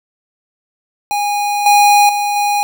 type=tone with level steps; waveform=square; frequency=821 Hz; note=G#5; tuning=20 cents flat; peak=-15 / -7 / -15 / -13 dBFS; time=1.11-2.63 s; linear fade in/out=0 ms; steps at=1.66 / 2.09 / 2.36 s; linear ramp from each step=2 ms; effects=none